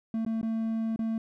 triangle tone with dropouts, 224.1 Hz, A3, 32 cents sharp, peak -25 dBFS, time 0.14-1.18 s, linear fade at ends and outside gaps 2 ms, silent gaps 0.25-0.263 / 0.414-0.429 / 0.961-0.991 s, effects none

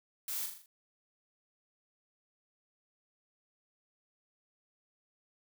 blue noise with echo, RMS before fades -38 dBFS, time 0.28-0.46 s, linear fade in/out 2 ms, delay 40 ms, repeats 5, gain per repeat -5 dB, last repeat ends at 0.66 s, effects none

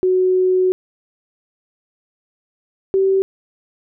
sine tone pair in turn, 370 / 385.2 Hz, F#4 / G4, 0 / -30 cents, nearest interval minor second, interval 70 cents, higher second, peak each -12 dBFS, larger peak neither, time 0.03-0.72 / 2.94-3.22 s, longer first, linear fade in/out 0 ms, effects none

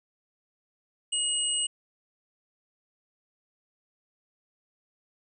sine tone pair together, 2888 / 8168 Hz, F#7 / C9, -43 / -43 cents, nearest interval octave + tritone, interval 1800 cents, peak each -28 dBFS, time 1.12-1.67 s, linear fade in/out 10 ms, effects none

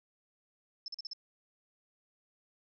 sine tone bursts, 5274 Hz, E8, in tune, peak -38 dBFS, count 5, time 0.86-1.133 s, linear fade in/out 2 ms, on 21 ms, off 42 ms, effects none

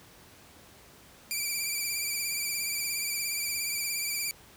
10% pulse tone with vibrato, 2349 Hz, D7, in tune, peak -21 dBFS, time 1.31-4.31 s, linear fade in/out 0 ms, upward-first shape triangle, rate 17 Hz, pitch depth 60 cents each way, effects pink hiss -54 dBFS RMS until 4.56 s + high-pass 60 Hz 12 dB/octave

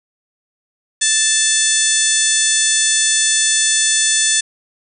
harmonic tone, 880 Hz, A5, in tune, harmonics 2 / 3 / 4 / 5 / 6 / 7 / 8 / 9 / 10, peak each -21 / -28 / -20 / -25 / -26 / -19 / -21 / -21 / -19 dBFS, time 1.01-4.41 s, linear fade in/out 10 ms, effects none

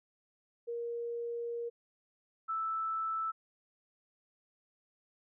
sine tone pair in turn, 470.6 / 1317.7 Hz, A#4 / E6, +16 / -1 cents, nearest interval octave + tritone, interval 1783 cents, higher second, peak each -35 / -32 dBFS, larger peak second, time 0.67-1.7 / 2.48-3.32 s, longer first, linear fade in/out 20 ms, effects none

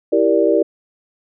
sine chord, E half-diminished seventh, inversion none, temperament equal with one note detuned, 329.6 / 392 / 466.2 / 585.3 Hz, E4 / G4 / Bb4 / D5, 0 / 0 / 0 / -6 cents, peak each -17 dBFS, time 0.12-0.63 s, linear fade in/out 10 ms, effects none

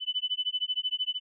sine tone with tremolo, 3002 Hz, F#7, 24 cents sharp, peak -24 dBFS, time 0-1.2 s, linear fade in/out 50 ms, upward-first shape sine, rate 13 Hz, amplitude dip 100%, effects none

